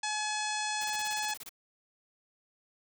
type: harmonic tone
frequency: 850 Hz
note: G#5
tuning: 40 cents sharp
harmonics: 1 / 2 / 3 / 4 / 5 / 6 / 7 / 8 / 9 / 10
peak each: -35 / -38 / -40 / -41 / -42 / -43 / -43 / -44 / -45 / -45 dBFS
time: 0.03-1.34 s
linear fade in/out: 5 ms
type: noise bursts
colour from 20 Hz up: white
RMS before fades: -44 dBFS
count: 12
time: 0.81-1.493 s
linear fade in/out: 5 ms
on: 34 ms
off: 25 ms
effects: none